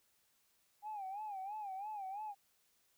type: tone with vibrato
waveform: sine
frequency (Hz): 808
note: G#5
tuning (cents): -48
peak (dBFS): -40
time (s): 0.82-2.35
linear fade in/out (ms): 50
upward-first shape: sine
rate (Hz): 3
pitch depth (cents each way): 120
effects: tanh soft clip ceiling -37 dBFS + white hiss -75 dBFS RMS until 2.97 s